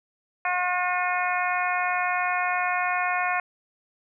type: harmonic tone with a mistuned harmonic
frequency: 360.3 Hz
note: F#4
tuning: 46 cents flat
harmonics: 2 / 3 / 4 / 5 / 6 / 7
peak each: -27 / -29 / -30 / -31 / -32 / -32 dBFS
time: 0.45-3.4 s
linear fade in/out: 2 ms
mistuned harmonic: 7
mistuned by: -34 cents
effects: none